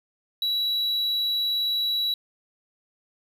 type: tone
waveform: triangle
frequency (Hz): 3913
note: B7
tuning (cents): -17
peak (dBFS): -21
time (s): 0.42-2.14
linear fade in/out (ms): 2
effects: none